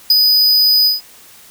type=tone with ADSR envelope; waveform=square; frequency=4978 Hz; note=D#8; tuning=in tune; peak=-6 dBFS; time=0.1-1.01 s; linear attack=4 ms; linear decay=31 ms; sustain=-3 dB; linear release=150 ms; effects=white hiss -42 dBFS RMS until 1.5 s